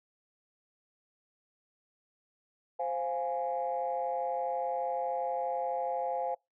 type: chord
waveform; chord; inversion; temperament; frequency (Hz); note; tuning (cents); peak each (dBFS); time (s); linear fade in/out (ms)
sine; F minor; second; equal; 523.3 / 698.5 / 830.6; C5 / F5 / Ab5; 0 / 0 / 0; -34; 2.79-6.35; 10
effects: noise-tail reverb RT60 0.2 s tail -26 dB re dry + tanh soft clip ceiling -22 dBFS